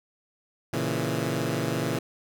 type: chord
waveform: 15% pulse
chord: A# diminished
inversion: none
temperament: equal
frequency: 116.54 / 138.59 / 164.81 Hz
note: A#2 / C#3 / E3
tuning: 0 / 0 / 0 cents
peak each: -24 dBFS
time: 0.73-1.99 s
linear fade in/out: 5 ms
effects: none